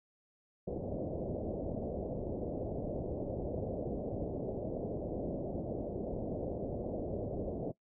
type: low-pass noise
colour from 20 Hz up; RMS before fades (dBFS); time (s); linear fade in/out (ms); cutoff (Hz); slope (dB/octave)
white; -38; 0.67-7.72; 10; 630; 48
effects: noise-tail reverb RT60 0.1 s tail -19 dB re dry